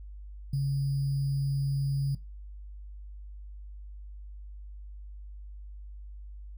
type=tone with sample-and-hold; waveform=sine; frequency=138.4 Hz; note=C#3; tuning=2 cents flat; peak=-25 dBFS; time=0.53-2.15 s; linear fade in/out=5 ms; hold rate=4900 Hz; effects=noise-tail reverb RT60 0.2 s tail -18 dB re dry + added 50 Hz sine -41 dBFS peak until 6.57 s